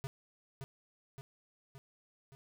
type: tone with echo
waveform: square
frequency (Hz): 135.6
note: C#3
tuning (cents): -38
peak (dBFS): -38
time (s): 0.04-0.07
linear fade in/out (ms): 0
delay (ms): 570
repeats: 4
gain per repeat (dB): -4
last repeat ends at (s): 2.35
effects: none